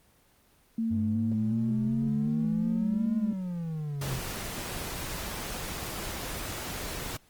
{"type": "tone with vibrato", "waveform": "sine", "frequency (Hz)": 221.8, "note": "A3", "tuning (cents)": 14, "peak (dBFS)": -26, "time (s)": [0.78, 3.33], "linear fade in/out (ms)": 5, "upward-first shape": "square", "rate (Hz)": 2.7, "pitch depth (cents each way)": 35}
{"type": "exponential two-way sweep", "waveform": "triangle", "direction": "up then down", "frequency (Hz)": [93, 207.7, 127.9], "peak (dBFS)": -29, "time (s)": [0.9, 4.19], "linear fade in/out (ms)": 20, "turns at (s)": 3.17}
{"type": "noise", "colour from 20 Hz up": "pink", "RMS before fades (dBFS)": -36, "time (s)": [4.01, 7.17], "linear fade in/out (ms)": 5}
{"effects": ["pink hiss -63 dBFS RMS until 7.29 s", "Opus 24 kbps"]}